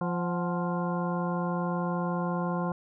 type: harmonic tone with a mistuned harmonic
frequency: 174.61 Hz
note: F3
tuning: in tune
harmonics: 1 / 2 / 3 / 4 / 5 / 6 / 8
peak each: -29 / -37 / -36 / -38 / -39 / -36 / -43 dBFS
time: 0.01-2.72 s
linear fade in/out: 2 ms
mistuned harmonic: 4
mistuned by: +80 cents
effects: none